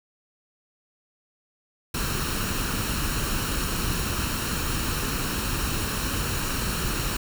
pink noise with comb filter, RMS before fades -27 dBFS, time 1.94-7.17 s, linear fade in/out 5 ms, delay 0.72 ms, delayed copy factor +0.55, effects none

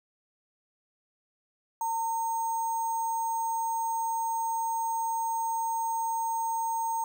sine tone with sample-and-hold, 911 Hz, A#5, 40 cents flat, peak -27 dBFS, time 1.81-7.04 s, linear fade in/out 2 ms, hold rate 7350 Hz, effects none

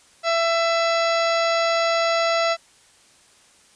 harmonic tone with a mistuned harmonic, 668 Hz, E5, 23 cents sharp, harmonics 1 / 2 / 3 / 4 / 5 / 6 / 7 / 8 / 10, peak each -20 / -24 / -28 / -30 / -35 / -32 / -33 / -35 / -39 dBFS, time 0.23-2.57 s, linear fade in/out 50 ms, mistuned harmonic 4, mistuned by -28 cents, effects white hiss -54 dBFS RMS until 3.75 s + resampled to 22050 Hz

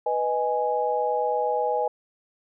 sine chord, G# minor, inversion first, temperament equal, 493.9 / 622.3 / 830.6 Hz, B4 / D#5 / G#5, 0 / 0 / 0 cents, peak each -26 / -28 / -25 dBFS, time 0.06-1.88 s, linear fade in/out 5 ms, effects none

